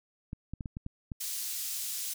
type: clicks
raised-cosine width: 5 ms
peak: -25 dBFS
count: 7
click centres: 0.331 / 0.536 / 0.608 / 0.658 / 0.769 / 0.864 / 1.118 s
type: high-pass noise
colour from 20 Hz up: pink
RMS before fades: -36 dBFS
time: 1.2-2.14 s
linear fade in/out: 10 ms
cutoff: 5700 Hz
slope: 12 dB/octave
effects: none